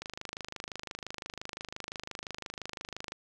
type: click train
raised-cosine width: 0.2 ms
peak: -21 dBFS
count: 81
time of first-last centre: 0.02-3.121 s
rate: 25.8 Hz
effects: 10-bit